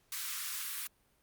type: high-pass noise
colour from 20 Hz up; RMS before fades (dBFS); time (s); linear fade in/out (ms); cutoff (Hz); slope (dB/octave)
white; -39; 0.12-0.87; 2; 1100; 48
effects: pink hiss -71 dBFS RMS until 1.22 s + Opus 48 kbps